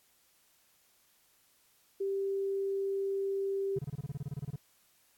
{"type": "tone", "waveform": "sine", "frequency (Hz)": 392, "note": "G4", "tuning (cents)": 0, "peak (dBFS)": -30, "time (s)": [2, 3.79], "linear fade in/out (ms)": 10}
{"type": "tone bursts", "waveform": "triangle", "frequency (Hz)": 141.2, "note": "C#3", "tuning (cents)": 32, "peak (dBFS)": -32, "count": 15, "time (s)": [3.76, 4.56], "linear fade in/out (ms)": 5, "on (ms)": 30, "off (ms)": 25}
{"effects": ["white hiss -68 dBFS RMS until 5.17 s", "AAC 64 kbps"]}